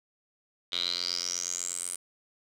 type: tone with band-pass filter sweep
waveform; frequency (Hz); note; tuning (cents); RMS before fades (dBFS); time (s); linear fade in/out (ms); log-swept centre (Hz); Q
10% pulse; 88.2; F2; +18; -33; 0.72-1.96; 5; 3600 to 9300; 9.3
effects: none